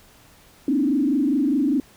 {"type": "tone with frequency modulation", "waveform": "sine", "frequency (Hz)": 280, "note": "C#4", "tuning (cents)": 18, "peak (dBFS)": -17, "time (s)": [0.68, 1.8], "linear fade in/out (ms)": 2, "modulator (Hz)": 24.9, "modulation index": 1.4, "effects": ["pink hiss -52 dBFS RMS until 1.96 s"]}